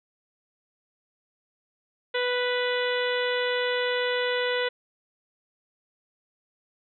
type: harmonic tone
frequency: 493.9 Hz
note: B4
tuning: in tune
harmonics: 1 / 2 / 3 / 4 / 5 / 6 / 7 / 8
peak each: -26 / -35 / -32 / -32 / -39 / -36 / -35 / -41 dBFS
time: 2.14-4.69 s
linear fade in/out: 10 ms
effects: none

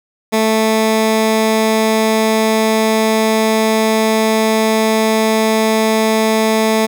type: tone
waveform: 15% pulse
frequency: 220 Hz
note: A3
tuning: in tune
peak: -5 dBFS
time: 0.32-6.87 s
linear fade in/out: 20 ms
effects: none

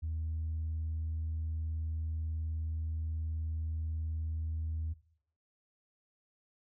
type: tone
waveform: sine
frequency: 79.7 Hz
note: D#2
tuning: 42 cents sharp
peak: -32 dBFS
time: 0.02-4.94 s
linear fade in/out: 20 ms
effects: noise-tail reverb RT60 0.6 s tail -17 dB re dry + tanh soft clip ceiling -30 dBFS

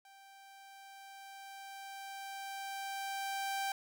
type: tone with level ramp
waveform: sawtooth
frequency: 784 Hz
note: G5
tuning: in tune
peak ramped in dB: -53 to -30 dBFS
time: 0.05-3.72 s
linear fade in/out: 2 ms
effects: none

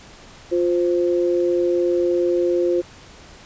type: tone pair together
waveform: sine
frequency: 351.5 / 521.1 Hz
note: F4 / C5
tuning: +11 / -7 cents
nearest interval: perfect fifth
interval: 682 cents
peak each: -17 / -22 dBFS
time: 0.51-2.82 s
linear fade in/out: 20 ms
effects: pink hiss -44 dBFS RMS until 3.45 s + resampled to 16000 Hz

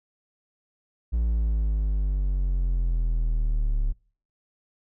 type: exponential sweep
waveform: triangle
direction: down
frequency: 58.2 to 35.29 Hz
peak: -19 dBFS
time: 1.12-3.93 s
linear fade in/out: 20 ms
effects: noise-tail reverb RT60 0.5 s tail -26 dB re dry

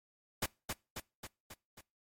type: noise with echo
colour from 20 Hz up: pink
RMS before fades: -34 dBFS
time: 0.42-0.46 s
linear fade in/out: 5 ms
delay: 270 ms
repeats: 5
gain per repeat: -4 dB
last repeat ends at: 1.81 s
effects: noise-tail reverb RT60 0.3 s tail -25 dB re dry + MP3 64 kbps

